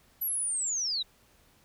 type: linear sweep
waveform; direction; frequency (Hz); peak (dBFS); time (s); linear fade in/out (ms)
sine; down; 12000 to 3729; -28; 0.21-1.03; 10
effects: pink hiss -63 dBFS RMS until 1.64 s